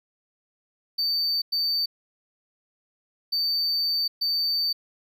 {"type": "tone bursts at uneven times", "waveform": "triangle", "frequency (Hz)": 4582, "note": "D8", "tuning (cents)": -44, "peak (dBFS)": -21, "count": 4, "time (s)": [[0.98, 1.42], [1.52, 1.86], [3.32, 4.08], [4.21, 4.73]], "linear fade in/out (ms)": 10, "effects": []}